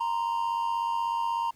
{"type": "tone pair together", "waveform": "triangle", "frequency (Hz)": [932.3, 1028.7], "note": ["A#5", "C6"], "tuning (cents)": [0, -30], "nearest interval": "major second", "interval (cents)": 170, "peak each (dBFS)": [-25, -31], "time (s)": [0, 1.51], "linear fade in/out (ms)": 10, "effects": ["pink hiss -62 dBFS RMS until 1.55 s"]}